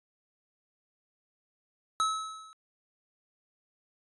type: tone with level ramp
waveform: square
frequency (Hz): 1293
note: E6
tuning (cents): -34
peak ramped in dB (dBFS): -24 to -52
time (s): 2-2.53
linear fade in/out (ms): 0
effects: resampled to 24000 Hz